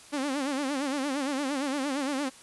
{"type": "tone with vibrato", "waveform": "sawtooth", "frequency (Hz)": 277.2, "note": "C#4", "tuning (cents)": 0, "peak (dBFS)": -24, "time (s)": [0.12, 2.3], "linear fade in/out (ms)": 20, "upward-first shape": "sine", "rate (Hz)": 8.7, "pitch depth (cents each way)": 120, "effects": ["white hiss -51 dBFS RMS until 2.42 s", "resampled to 24000 Hz"]}